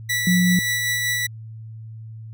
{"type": "tone with tremolo", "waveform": "sawtooth", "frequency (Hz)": 1958, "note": "B6", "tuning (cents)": -15, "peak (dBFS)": -16, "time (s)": [0.09, 1.27], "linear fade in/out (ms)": 10, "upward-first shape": "sine", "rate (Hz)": 5.2, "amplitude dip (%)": 25}
{"type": "tone", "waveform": "sine", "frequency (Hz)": 180, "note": "F#3", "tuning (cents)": -47, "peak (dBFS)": -15, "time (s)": [0.27, 0.59], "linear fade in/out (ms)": 2}
{"effects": ["added 111 Hz sine -34 dBFS peak until 2.33 s"]}